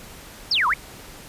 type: exponential two-way sweep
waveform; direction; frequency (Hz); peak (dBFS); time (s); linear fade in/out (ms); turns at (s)
sine; down then up; 5588 to 932.3 to 2383; -17; 0.51-0.74; 5; 0.68
effects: pink hiss -42 dBFS RMS until 1.28 s + resampled to 32000 Hz